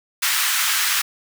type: high-pass noise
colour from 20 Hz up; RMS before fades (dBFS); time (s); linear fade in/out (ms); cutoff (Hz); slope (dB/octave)
pink; -20; 0.22-1.02; 10; 1300; 24
effects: none